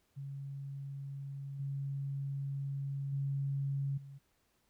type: tone with level steps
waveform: sine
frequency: 138.59 Hz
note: C#3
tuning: in tune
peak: -40 / -35 / -32 / -47 dBFS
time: 0.16-4.19 s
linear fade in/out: 20 ms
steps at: 1.59 / 3.12 / 3.97 s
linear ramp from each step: 10 ms
effects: pink hiss -75 dBFS RMS until 4.69 s